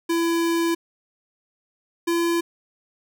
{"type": "tone pair in turn", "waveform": "square", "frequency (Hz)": [335.2, 339.3], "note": ["E4", "F4"], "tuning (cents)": [29, -50], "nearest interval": "unison", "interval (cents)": 21, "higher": "second", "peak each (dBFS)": [-20, -20], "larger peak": "neither", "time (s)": [[0.09, 0.75], [2.07, 2.41]], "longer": "first", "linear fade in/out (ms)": 10, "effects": []}